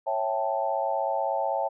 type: chord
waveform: sine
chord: A dominant seventh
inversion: first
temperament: equal with one note detuned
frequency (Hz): 550.5 / 659.3 / 784 / 880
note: C#5 / E5 / G5 / A5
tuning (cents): -12 / 0 / 0 / 0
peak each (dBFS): -30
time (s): 0.06-1.69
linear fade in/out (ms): 20
effects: none